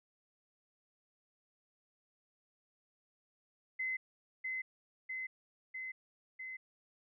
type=tone with echo; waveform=sine; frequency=2048 Hz; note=C7; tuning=38 cents flat; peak=-34 dBFS; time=3.79-3.97 s; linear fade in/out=10 ms; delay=650 ms; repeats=4; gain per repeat=-2 dB; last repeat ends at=6.57 s; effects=none